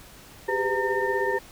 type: tone cluster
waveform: sine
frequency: 388.4 / 404.5 / 504 / 919 / 1812 Hz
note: G4 / G#4 / B4 / A#5 / A#6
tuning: -16 / -46 / +35 / -25 / -50 cents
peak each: -29 dBFS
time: 0.48-1.39 s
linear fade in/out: 10 ms
effects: pink hiss -48 dBFS RMS until 1.51 s